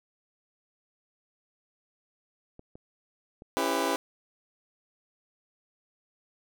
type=clicks; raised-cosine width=2 ms; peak=-33 dBFS; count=3; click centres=2.594 / 2.755 / 3.421 s
type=chord; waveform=20% pulse; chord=C# half-diminished seventh; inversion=none; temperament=just; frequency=277.2 / 332.6 / 399.1 / 498.9 Hz; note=C#4 / E4 / G4 / B4; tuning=0 / +16 / +31 / +17 cents; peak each=-27 dBFS; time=3.57-3.96 s; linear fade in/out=0 ms
effects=none